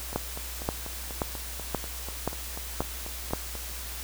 two click trains, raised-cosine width 1 ms, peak -12 / -24 dBFS, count 7 / 15, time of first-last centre 0.16-3.335 / 0.13-3.553 s, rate 1.89 / 4.09 Hz, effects added 60 Hz sine -39 dBFS peak until 4.03 s + white hiss -39 dBFS RMS until 4.03 s

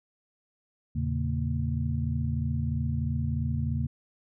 sine tone cluster, 81.8 / 115.7 / 138.8 / 229.2 Hz, E2 / A#2 / C#3 / A#3, -13 / -13 / +3 / -29 cents, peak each -30 / -34 / -30 / -34 dBFS, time 0.95-3.87 s, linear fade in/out 10 ms, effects none

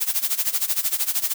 blue noise with tremolo, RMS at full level -20 dBFS, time 0-1.34 s, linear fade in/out 20 ms, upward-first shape sine, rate 13 Hz, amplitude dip 85%, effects none

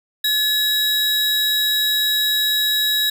45% pulse tone pair together, 1713 / 3846 Hz, A6 / B7, -47 / -47 cents, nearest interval octave + major second, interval 1400 cents, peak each -25 / -17 dBFS, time 0.24-3.1 s, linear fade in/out 5 ms, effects none

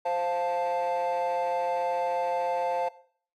triangle chord, F major, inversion second, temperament equal, 523.3 / 698.5 / 880 Hz, C5 / F5 / A5, 0 / 0 / 0 cents, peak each -27 dBFS, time 0.05-2.89 s, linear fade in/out 10 ms, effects noise-tail reverb RT60 0.5 s tail -18 dB re dry + tanh soft clip ceiling -19 dBFS

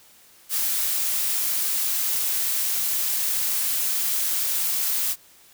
blue noise, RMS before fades -24 dBFS, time 0.49-5.16 s, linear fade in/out 50 ms, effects white hiss -53 dBFS RMS until 5.53 s

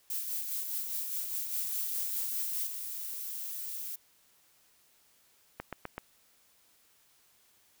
violet noise with tremolo, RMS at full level -34 dBFS, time 0.1-2.67 s, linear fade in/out 2 ms, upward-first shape sine, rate 4.9 Hz, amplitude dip 40%
violet noise, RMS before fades -39 dBFS, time 1.52-3.96 s, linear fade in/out 10 ms
click train, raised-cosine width 0.5 ms, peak -22 dBFS, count 4, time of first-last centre 5.6-5.98 s, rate 7.89 Hz
effects white hiss -66 dBFS RMS until 7.8 s

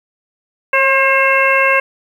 harmonic tone with a mistuned harmonic, 536 Hz, C5, 42 cents sharp, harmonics 1 / 2 / 3 / 4 / 5, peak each -16 / -16 / -16 / -16 / -16 dBFS, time 0.73-1.8 s, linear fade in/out 5 ms, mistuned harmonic 1, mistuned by +18 cents, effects 7-bit

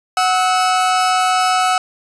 40% pulse tone pair together, 740 / 1294.4 Hz, F#5 / E6, 0 / -32 cents, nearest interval minor seventh, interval 968 cents, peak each -14 / -16 dBFS, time 0.17-1.78 s, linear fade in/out 2 ms, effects resampled to 22050 Hz + 7-bit

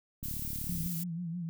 click train, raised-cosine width 5 ms, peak -29 dBFS, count 24, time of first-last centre 0.23-0.862 s, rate 36.4 Hz
violet noise, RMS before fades -39 dBFS, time 0.23-1.04 s, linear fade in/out 10 ms
sine tone with vibrato, 170.9 Hz, F3, 37 cents flat, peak -34 dBFS, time 0.69-1.49 s, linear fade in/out 0 ms, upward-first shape sine, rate 6.2 Hz, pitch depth 82 cents each way
effects none

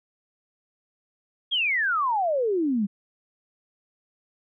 sine exponential sweep, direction down, 3349 to 191.6 Hz, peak -21 dBFS, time 1.51-2.87 s, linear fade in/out 20 ms, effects none

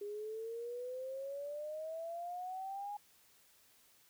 sine exponential sweep, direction up, 405.8 to 830.6 Hz, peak -40 dBFS, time 0.01-2.97 s, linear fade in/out 5 ms, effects white hiss -67 dBFS RMS until 4.09 s

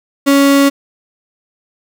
35% pulse tone, 278.8 Hz, C#4, 10 cents sharp, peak -5 dBFS, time 0.26-0.7 s, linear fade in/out 20 ms, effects none

